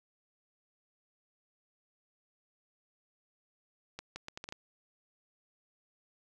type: accelerating click train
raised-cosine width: 0.2 ms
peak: -24 dBFS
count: 7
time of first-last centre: 3.99-4.524 s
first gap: 170 ms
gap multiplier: 0.73
effects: none